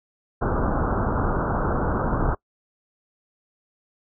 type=low-pass noise; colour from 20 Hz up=pink; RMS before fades=-23 dBFS; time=0.41-2.35 s; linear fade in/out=10 ms; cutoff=1500 Hz; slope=96 dB/octave; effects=noise-tail reverb RT60 0.1 s tail -24 dB re dry